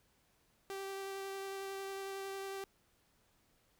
sawtooth tone with vibrato, 389.9 Hz, G4, 9 cents flat, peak -37 dBFS, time 0.7-2.64 s, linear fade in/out 0 ms, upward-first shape sine, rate 11 Hz, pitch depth 9 cents each way, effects pink hiss -73 dBFS RMS until 3.79 s

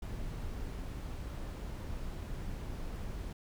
brown noise, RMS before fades -40 dBFS, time 0.02-3.33 s, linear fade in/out 5 ms, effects none

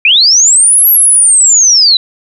sine linear two-way sweep, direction up then down, 2349 to 11780 to 3890 Hz, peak -3 dBFS, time 0.05-1.97 s, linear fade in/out 2 ms, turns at 0.89 s, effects none

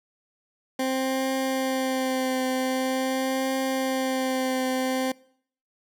20% pulse tone with vibrato, 261.6 Hz, C4, in tune, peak -19 dBFS, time 0.79-5.12 s, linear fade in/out 5 ms, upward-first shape triangle, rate 0.45 Hz, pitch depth 22 cents each way, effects noise-tail reverb RT60 0.6 s tail -23 dB re dry

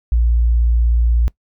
sine tone, 58.27 Hz, A#1, in tune, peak -10 dBFS, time 0.12-1.28 s, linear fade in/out 0 ms, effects noise-tail reverb RT60 0.1 s tail -22 dB re dry + tanh soft clip ceiling -6 dBFS

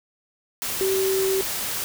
sine tone in noise, 383.7 Hz, G4, 37 cents flat, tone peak -20 dBFS, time 0.81-1.41 s, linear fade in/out 0 ms, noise white, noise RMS -28 dBFS, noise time 0.62-1.84 s, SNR +5 dB, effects none

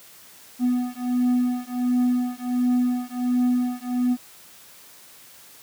triangle beating tone pair, 246.9 / 248.3 Hz, B3 / B3, 0 / +9 cents, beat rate 1.4 Hz, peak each -21 dBFS, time 0.59-4.17 s, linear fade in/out 50 ms, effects white hiss -48 dBFS RMS until 5.62 s + high-pass 80 Hz 12 dB/octave

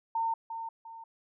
sine tone with echo, 909 Hz, A#5, 44 cents flat, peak -27 dBFS, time 0.15-0.34 s, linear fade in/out 5 ms, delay 350 ms, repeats 2, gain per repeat -8 dB, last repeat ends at 1.04 s, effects none

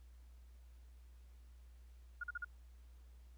sine tone bursts, 1426 Hz, F6, 36 cents sharp, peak -39 dBFS, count 4, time 2.21-2.447 s, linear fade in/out 5 ms, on 27 ms, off 43 ms, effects added 60 Hz sine -56 dBFS peak until 3.37 s + pink hiss -75 dBFS RMS until 3.37 s

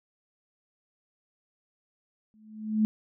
sine tone with exponential growth, 216 Hz, A3, 32 cents flat, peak -18 dBFS, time 2.34-2.85 s, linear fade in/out 0 ms, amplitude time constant 110 ms, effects none

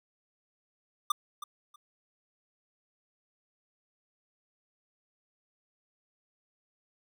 square tone with echo, 1190 Hz, D6, 22 cents sharp, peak -24 dBFS, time 1.1-1.12 s, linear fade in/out 5 ms, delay 320 ms, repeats 2, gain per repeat -14 dB, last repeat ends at 1.76 s, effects none

